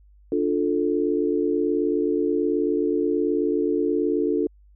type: chord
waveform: sine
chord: D minor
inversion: none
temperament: just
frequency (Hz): 293.7 / 352.4 / 440.5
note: D4 / F4 / A4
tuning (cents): 0 / +16 / +2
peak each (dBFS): -24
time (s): 0.32-4.47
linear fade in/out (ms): 2
effects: added 50 Hz sine -50 dBFS peak until 4.75 s